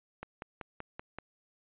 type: click train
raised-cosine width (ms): 0.5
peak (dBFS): -25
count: 6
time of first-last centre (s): 0.23-1.186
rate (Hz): 5.23
effects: resampled to 8000 Hz